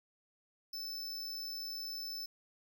square tone, 5274 Hz, E8, in tune, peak -40 dBFS, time 0.73-2.26 s, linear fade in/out 5 ms, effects 13-bit

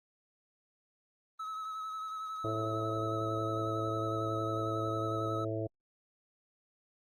triangle tone with vibrato, 1289 Hz, E6, 39 cents flat, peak -35 dBFS, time 1.39-5.45 s, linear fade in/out 10 ms, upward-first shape sine, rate 11 Hz, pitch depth 25 cents each way
harmonic tone, 110 Hz, A2, in tune, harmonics 1 / 3 / 4 / 5 / 6, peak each -37 / -38 / -40 / -41 / -40 dBFS, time 2.44-5.67 s, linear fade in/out 5 ms
effects Opus 24 kbps

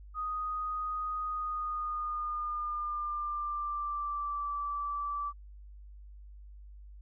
sine tone with pitch glide, 1244.5 to 1161.2 Hz, D#6 to D6, 0 to -20 cents, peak -32 dBFS, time 0.14-5.33 s, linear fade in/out 50 ms, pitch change -120 cents, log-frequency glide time 1.23-4.5 s, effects added 50 Hz sine -47 dBFS peak until 7.01 s

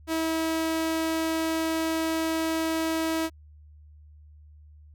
sawtooth tone, 323 Hz, E4, 35 cents flat, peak -21 dBFS, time 0.07-3.3 s, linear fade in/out 50 ms, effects added 75 Hz sine -48 dBFS peak until 4.94 s

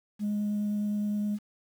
sine tone with vibrato, 207.8 Hz, G#3, 1 cent sharp, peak -25 dBFS, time 0.19-1.39 s, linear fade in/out 50 ms, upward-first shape triangle, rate 9.6 Hz, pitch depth 10 cents each way, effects tanh soft clip ceiling -24 dBFS + 9-bit

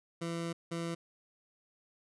20% pulse tone bursts at uneven times, 168 Hz, E3, 33 cents sharp, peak -30 dBFS, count 2, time 0.21-0.53 / 0.71-0.95 s, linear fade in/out 10 ms, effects resampled to 24000 Hz

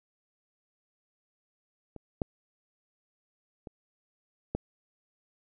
clicks, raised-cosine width 2 ms, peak -29 / -15 / -28 / -16 dBFS, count 4, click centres 1.963 / 2.218 / 3.672 / 4.55 s, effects none

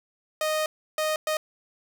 sawtooth tone bursts at uneven times, 620 Hz, D#5, 6 cents flat, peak -20 dBFS, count 3, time 0.41-0.66 / 0.98-1.16 / 1.27-1.37 s, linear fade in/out 2 ms, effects none

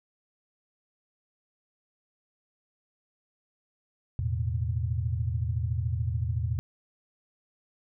sine chord, E suspended fourth, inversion none, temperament just, 82.41 / 109.88 / 123.61 Hz, E2 / A2 / B2, 0 / -2 / +2 cents, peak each -30 / -30 / -32 dBFS, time 4.19-6.59 s, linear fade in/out 0 ms, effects none

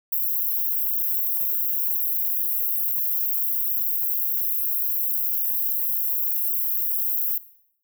white high-pass noise, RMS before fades -24 dBFS, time 0.12-7.38 s, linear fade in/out 5 ms, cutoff 12000 Hz, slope 96 dB/octave, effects noise-tail reverb RT60 0.7 s tail -17 dB re dry

